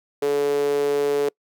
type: tone with high-pass filter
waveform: sawtooth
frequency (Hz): 143.4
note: D3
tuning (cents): -41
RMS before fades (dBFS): -21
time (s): 0.22-1.29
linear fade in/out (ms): 5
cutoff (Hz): 420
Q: 7.7
effects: noise-tail reverb RT60 0.1 s tail -26 dB re dry